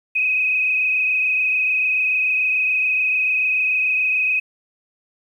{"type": "tone with frequency modulation", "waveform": "sine", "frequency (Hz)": 2525, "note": "D#7", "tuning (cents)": 25, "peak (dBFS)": -16, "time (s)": [0.15, 4.4], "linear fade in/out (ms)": 10, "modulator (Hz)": 26.9, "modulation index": 1.9, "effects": ["9-bit"]}